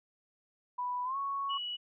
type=tone with pitch glide; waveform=sine; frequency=987.8 to 1108.8 Hz; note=B5 to C#6; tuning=0 to 0 cents; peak=-32 dBFS; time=0.78-1.58 s; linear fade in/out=10 ms; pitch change=+200 cents; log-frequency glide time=1.04-1.17 s
type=tone; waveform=sine; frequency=2934 Hz; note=F#7; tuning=15 cents flat; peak=-35 dBFS; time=1.49-1.77 s; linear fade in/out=20 ms
effects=none